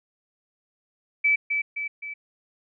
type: tone with echo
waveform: sine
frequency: 2306 Hz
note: D7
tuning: 32 cents flat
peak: -17 dBFS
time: 1.24-1.36 s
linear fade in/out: 10 ms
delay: 260 ms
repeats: 3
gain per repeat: -5 dB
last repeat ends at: 2.14 s
effects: none